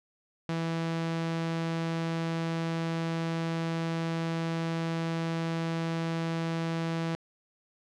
sawtooth tone, 164.81 Hz, E3, in tune, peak -25 dBFS, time 0.49-7.15 s, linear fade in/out 0 ms, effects low-pass 5000 Hz 12 dB/octave

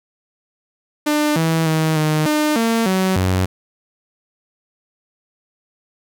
sawtooth tone with pitch steps, 299.2 / 162.6 / 158.4 / 154.2 / 302.7 / 228.1 / 188.1 / 93 Hz, D4 / E3 / D#3 / D#3 / D#4 / A#3 / F#3 / F#2, +32 / -23 / +31 / -15 / -48 / -37 / +29 / +9 cents, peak -11 dBFS, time 1.06-3.46 s, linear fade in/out 10 ms, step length 300 ms, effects none

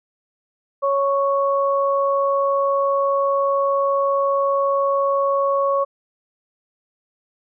sine tone pair together, 554.4 / 1108.7 Hz, C#5 / C#6, 0 / 0 cents, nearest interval octave, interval 1200 cents, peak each -18 / -20 dBFS, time 0.82-5.85 s, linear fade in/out 20 ms, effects none

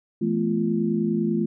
sine tone cluster, 167.5 / 216.5 / 246.3 / 345.2 Hz, E3 / A3 / B3 / F4, +28 / -28 / -5 / -20 cents, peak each -28 / -23 / -30 / -26 dBFS, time 0.21-1.46 s, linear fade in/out 10 ms, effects none

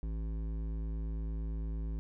sine tone with hard clipping, 54.4 Hz, A1, 19 cents flat, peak -36 dBFS, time 0.03-1.99 s, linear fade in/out 0 ms, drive 12 dB, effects none

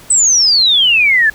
sine exponential sweep, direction down, 8200 to 1686 Hz, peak -7 dBFS, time 0.1-1.3 s, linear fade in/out 5 ms, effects pink hiss -39 dBFS RMS until 1.34 s

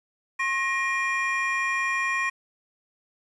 triangle tone cluster, 1077 / 1876 / 2407 Hz, C6 / A#6 / D7, +50 / +11 / +42 cents, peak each -27 / -25 / -27 dBFS, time 0.39-2.3 s, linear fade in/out 10 ms, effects resampled to 24000 Hz + 9-bit

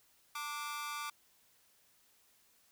sawtooth tone with amplitude modulation, 1174.7 Hz, D6, in tune, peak -31 dBFS, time 0.35-1.1 s, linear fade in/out 5 ms, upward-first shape sine, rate 277 Hz, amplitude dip 95%, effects white hiss -69 dBFS RMS until 2.71 s

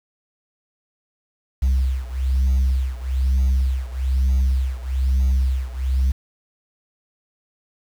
sine beating tone pair, 65 / 66.1 Hz, C2 / C2, -11 / +18 cents, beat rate 1.1 Hz, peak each -17 / -19 dBFS, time 1.62-6.12 s, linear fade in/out 10 ms, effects tanh soft clip ceiling -13 dBFS + 7-bit

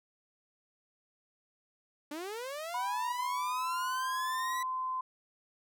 sawtooth linear sweep, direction up, 283.8 to 1975.5 Hz, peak -34 dBFS, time 2.11-4.63 s, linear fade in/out 5 ms
sine tone with pitch glide, 985 to 1030.4 Hz, B5 to C6, -5 to -27 cents, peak -32 dBFS, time 2.74-5.01 s, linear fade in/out 5 ms, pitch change +78 cents, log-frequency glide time 3.15-3.91 s
effects none

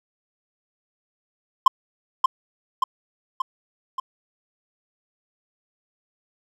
triangle tone with echo, 1046.5 Hz, C6, in tune, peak -6 dBFS, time 1.66-1.68 s, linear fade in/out 5 ms, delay 580 ms, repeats 4, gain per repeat -4 dB, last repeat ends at 4 s, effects none

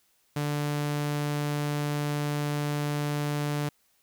sawtooth tone, 146.83 Hz, D3, in tune, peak -23 dBFS, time 0.36-3.69 s, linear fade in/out 5 ms, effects white hiss -68 dBFS RMS until 4.02 s

